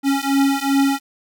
square beating tone pair, 274.2 / 276.8 Hz, C#4 / C#4, -19 / -2 cents, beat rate 2.6 Hz, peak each -19 dBFS, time 0.03-1 s, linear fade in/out 50 ms, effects none

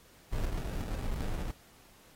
brown noise with sample-and-hold, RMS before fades -34 dBFS, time 0.31-1.52 s, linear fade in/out 20 ms, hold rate 1050 Hz, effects pink hiss -60 dBFS RMS until 2.15 s + AAC 48 kbps

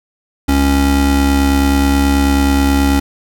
square tone pair together, 69.3 / 277.2 Hz, C#2 / C#4, 0 / 0 cents, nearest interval 2 octaves, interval 2400 cents, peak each -14 / -13 dBFS, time 0.48-3 s, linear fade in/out 10 ms, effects none

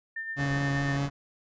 sine tone with tremolo, 1800 Hz, A6, 39 cents sharp, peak -31 dBFS, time 0.16-0.97 s, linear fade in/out 5 ms, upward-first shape sine, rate 8.5 Hz, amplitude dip 45%
30% pulse tone with vibrato, 140 Hz, C#3, 18 cents sharp, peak -24 dBFS, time 0.36-1.1 s, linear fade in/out 50 ms, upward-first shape triangle, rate 4.9 Hz, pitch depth 12 cents each way
pink low-pass noise, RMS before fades -41 dBFS, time 0.38-1.1 s, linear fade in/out 10 ms, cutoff 2000 Hz, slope 96 dB/octave
effects resampled to 16000 Hz

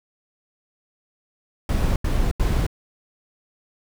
brown noise bursts, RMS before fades -20 dBFS, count 3, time 1.69-2.666 s, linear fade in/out 2 ms, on 270 ms, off 83 ms, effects none

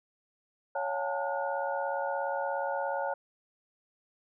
sine tone cluster, 558 / 710 / 820 / 897 / 1443 Hz, C#5 / F5 / G#5 / A5 / F#6, +11 / +28 / -22 / +33 / -44 cents, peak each -33 / -38 / -38 / -35 / -39 dBFS, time 0.75-3.14 s, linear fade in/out 5 ms, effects none

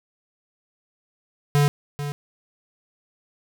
square tone with echo, 144.7 Hz, D3, 25 cents flat, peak -16 dBFS, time 1.55-1.68 s, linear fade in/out 0 ms, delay 440 ms, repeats 1, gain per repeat -11 dB, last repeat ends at 2.12 s, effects none

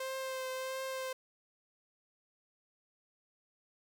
sawtooth tone with vibrato, 523.3 Hz, C5, in tune, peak -33 dBFS, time 0-1.13 s, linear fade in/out 5 ms, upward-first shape triangle, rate 1.5 Hz, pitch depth 20 cents each way, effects none

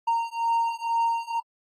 triangle beating tone pair, 923 / 925.1 Hz, A#5 / A#5, -17 / -13 cents, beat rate 2.1 Hz, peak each -24 dBFS, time 0.07-1.4 s, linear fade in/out 10 ms, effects AAC 32 kbps

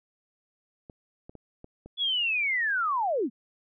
clicks, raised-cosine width 2 ms, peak -31 dBFS, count 5, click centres 0.898 / 1.295 / 1.353 / 1.644 / 1.86 s
sine linear sweep, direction down, 3441 to 196 Hz, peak -24 dBFS, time 1.97-3.3 s, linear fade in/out 50 ms
effects none

